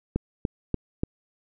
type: click train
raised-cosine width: 3 ms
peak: -11 dBFS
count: 4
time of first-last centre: 0.16-1.035 s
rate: 3.43 Hz
effects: none